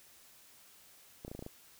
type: clicks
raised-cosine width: 2 ms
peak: -30 dBFS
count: 7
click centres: 1.249 / 1.28 / 1.315 / 1.35 / 1.392 / 1.425 / 1.464 s
effects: white hiss -60 dBFS RMS until 1.79 s